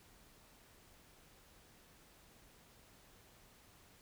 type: silence
effects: pink hiss -64 dBFS RMS until 4.01 s